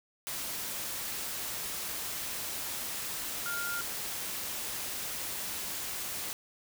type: tone in noise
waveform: sine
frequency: 1404 Hz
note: F6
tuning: 9 cents sharp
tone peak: -34 dBFS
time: 3.46-3.81 s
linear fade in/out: 0 ms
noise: white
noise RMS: -37 dBFS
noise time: 0.27-6.33 s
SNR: 0 dB
effects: none